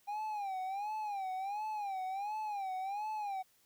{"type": "tone with vibrato", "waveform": "triangle", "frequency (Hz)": 804, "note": "G5", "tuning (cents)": 44, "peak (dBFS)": -34, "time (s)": [0.07, 3.43], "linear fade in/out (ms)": 20, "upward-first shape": "sine", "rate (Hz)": 1.4, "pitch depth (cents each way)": 130, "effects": ["white hiss -70 dBFS RMS until 3.65 s"]}